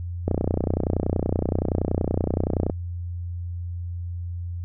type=click train; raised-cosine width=2 ms; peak=-9 dBFS; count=75; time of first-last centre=0.28-2.698 s; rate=30.6 Hz; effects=added 87 Hz sine -28 dBFS peak until 4.64 s